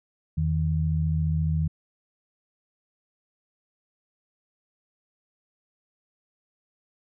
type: tone pair together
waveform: sine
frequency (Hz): 82.9 / 157.4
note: E2 / D#3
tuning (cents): +10 / +20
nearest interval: major seventh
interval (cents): 1110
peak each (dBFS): -25 / -24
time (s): 0.37-1.68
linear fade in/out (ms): 10
effects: none